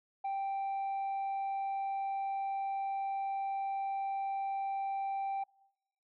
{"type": "tone", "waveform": "sine", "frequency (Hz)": 784, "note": "G5", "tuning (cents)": 0, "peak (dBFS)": -30, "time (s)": [0.24, 5.44], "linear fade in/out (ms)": 10, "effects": ["noise-tail reverb RT60 0.9 s tail -26 dB re dry", "tanh soft clip ceiling -32 dBFS"]}